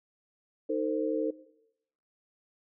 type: chord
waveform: sine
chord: A diminished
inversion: second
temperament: equal with one note detuned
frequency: 311.1 / 451.1 / 523.3 Hz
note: Eb4 / A4 / C5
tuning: 0 / +43 / 0 cents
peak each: -32 / -30 / -33 dBFS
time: 0.69-1.31 s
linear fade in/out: 10 ms
effects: noise-tail reverb RT60 0.8 s tail -18 dB re dry